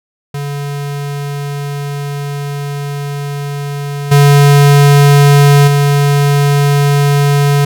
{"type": "tone with level steps", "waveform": "square", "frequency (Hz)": 142.8, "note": "D3", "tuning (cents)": -48, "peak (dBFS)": [-18, -4, -8], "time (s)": [0.34, 7.65], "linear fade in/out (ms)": 5, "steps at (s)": [4.11, 5.67], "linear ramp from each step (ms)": 10, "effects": []}